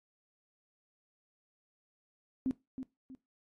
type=tone with echo; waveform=sine; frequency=261.6 Hz; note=C4; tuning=in tune; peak=-28 dBFS; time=2.46-2.51 s; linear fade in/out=0 ms; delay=320 ms; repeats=2; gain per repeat=-9 dB; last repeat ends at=3.15 s; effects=noise-tail reverb RT60 0.2 s tail -18 dB re dry + AAC 32 kbps